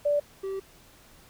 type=tone pair in turn; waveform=sine / triangle; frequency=583 / 387.1 Hz; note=D5 / G4; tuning=-13 / -22 cents; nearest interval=perfect fifth; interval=709 cents; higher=first; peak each=-21 / -28 dBFS; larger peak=first; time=0.05-0.2 / 0.43-0.6 s; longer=second; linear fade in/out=10 ms; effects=pink hiss -55 dBFS RMS until 1.29 s